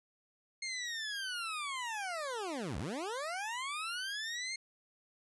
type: linear two-way sweep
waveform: 20% pulse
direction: down then up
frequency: 2150 to 61.1 to 2150 Hz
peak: -32 dBFS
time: 0.62-4.56 s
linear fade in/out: 5 ms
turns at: 2.78 s
effects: resampled to 24000 Hz